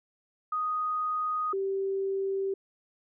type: tone pair in turn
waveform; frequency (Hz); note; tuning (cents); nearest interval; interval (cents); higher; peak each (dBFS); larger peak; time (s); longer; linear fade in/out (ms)
sine; 1244.5 / 388.9; D#6 / G4; 0 / -14; octave + minor sixth; 2014; first; -27; neither; 0.52-1.53 / 1.53-2.54; neither; 5
effects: none